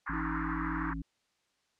pink band-pass noise, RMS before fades -38 dBFS, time 0.06-0.94 s, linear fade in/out 10 ms, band 960 to 1800 Hz, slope 48 dB/octave
harmonic tone, 55 Hz, A1, in tune, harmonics 1 / 3 / 5, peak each -38 / -40 / -39 dBFS, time 0.09-1.02 s, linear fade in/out 5 ms
triangle tone, 315.6 Hz, D#4, 25 cents sharp, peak -35 dBFS, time 0.13-0.91 s, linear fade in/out 5 ms
effects white hiss -75 dBFS RMS until 1.79 s + low-pass 6000 Hz 12 dB/octave

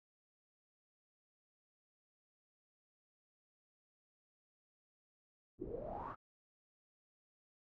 pink noise with low-pass filter sweep, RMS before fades -45 dBFS, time 5.58-6.16 s, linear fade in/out 50 ms, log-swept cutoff 320 to 1300 Hz, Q 9.8, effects none

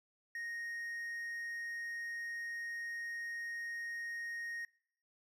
triangle tone, 1864.7 Hz, A#6, in tune, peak -38 dBFS, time 0.35-4.65 s, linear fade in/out 2 ms, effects noise-tail reverb RT60 0.6 s tail -22 dB re dry

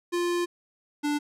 square tone pair in turn, 349.2 / 293.6 Hz, F4 / D4, 0 / 0 cents, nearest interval minor third, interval 300 cents, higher first, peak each -25 dBFS, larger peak neither, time 0.12-0.46 / 1.03-1.19 s, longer first, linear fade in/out 20 ms, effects low-pass 11000 Hz 12 dB/octave

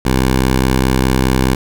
10% pulse tone, 64.8 Hz, C2, 16 cents flat, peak -3 dBFS, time 0.05-1.55 s, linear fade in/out 5 ms, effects none

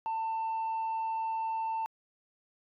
sine tone, 894 Hz, A5, 27 cents sharp, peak -28 dBFS, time 0.06-1.86 s, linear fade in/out 0 ms, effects tanh soft clip ceiling -29 dBFS

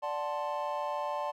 triangle chord, D dominant seventh, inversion none, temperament equal, 587.3 / 740 / 880 / 1046.5 Hz, D5 / F#5 / A5 / C6, 0 / 0 / 0 / 0 cents, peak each -34 / -39 / -34 / -36 dBFS, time 0.02-1.32 s, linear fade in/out 20 ms, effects none

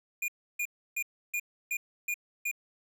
square tone bursts, 2428 Hz, D#7, 43 cents flat, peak -30 dBFS, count 7, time 0.22-2.514 s, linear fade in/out 5 ms, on 62 ms, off 310 ms, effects none

